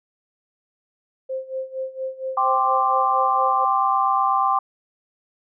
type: tone with tremolo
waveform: sine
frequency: 525 Hz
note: C5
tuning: 6 cents sharp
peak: -23 dBFS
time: 1.29-3.65 s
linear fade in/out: 10 ms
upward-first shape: sine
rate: 4.3 Hz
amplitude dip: 85%
type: chord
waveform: sine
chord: G suspended fourth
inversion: none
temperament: equal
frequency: 784 / 1046.5 / 1174.7 Hz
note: G5 / C6 / D6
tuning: 0 / 0 / 0 cents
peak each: -21 dBFS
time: 2.37-4.59 s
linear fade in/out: 5 ms
effects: none